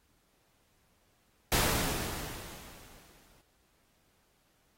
pink noise with exponential decay, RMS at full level -26 dBFS, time 1.52-3.41 s, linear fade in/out 1 ms, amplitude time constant 410 ms, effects pink hiss -71 dBFS RMS until 4.77 s + AAC 48 kbps

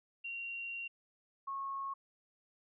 sine tone pair in turn, 2756 / 1093.7 Hz, F7 / C#6, -24 / -24 cents, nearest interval octave + major third, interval 1600 cents, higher first, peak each -39 / -37 dBFS, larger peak second, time 0.24-0.88 / 1.47-1.94 s, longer first, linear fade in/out 10 ms, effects none

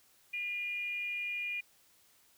sine tone with frequency modulation, 2424 Hz, D#7, 46 cents flat, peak -34 dBFS, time 0.33-1.61 s, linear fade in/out 10 ms, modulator 428 Hz, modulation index 0.32, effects white hiss -66 dBFS RMS until 2.37 s

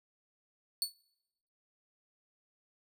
sawtooth tone with exponential decay, 4440 Hz, C#8, 2 cents sharp, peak -24 dBFS, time 0.82-0.94 s, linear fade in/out 1 ms, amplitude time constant 26 ms, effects noise-tail reverb RT60 0.9 s tail -25 dB re dry

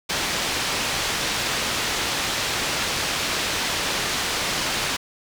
white low-pass noise, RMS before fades -25 dBFS, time 0.09-4.97 s, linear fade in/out 10 ms, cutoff 4800 Hz, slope 12 dB/octave, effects none

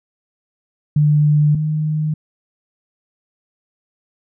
sine tone pair in turn, 149.2 / 153.84 Hz, D3 / D#3, +28 / -19 cents, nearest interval minor second, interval 53 cents, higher second, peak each -10 / -16 dBFS, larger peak first, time 0.96-1.55 / 1.55-2.14 s, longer neither, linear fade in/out 5 ms, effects none

